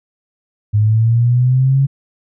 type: linear sweep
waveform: sine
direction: up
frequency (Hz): 103.83 to 138.59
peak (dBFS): -9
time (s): 0.73-1.87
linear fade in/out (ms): 20
effects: none